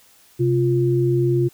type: tone pair together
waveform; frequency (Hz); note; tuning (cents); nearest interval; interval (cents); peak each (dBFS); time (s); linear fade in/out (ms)
sine; 130.81 / 349.2; C3 / F4; 0 / 0; octave + perfect fourth; 1700; -18; 0.39-1.49; 20
effects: white hiss -53 dBFS RMS until 1.53 s